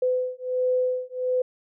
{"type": "beating tone pair", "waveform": "sine", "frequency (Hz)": [505, 506.4], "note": ["B4", "B4"], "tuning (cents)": [39, 43], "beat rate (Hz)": 1.4, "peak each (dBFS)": [-25, -25], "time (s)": [0.02, 1.42], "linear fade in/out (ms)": 5, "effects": []}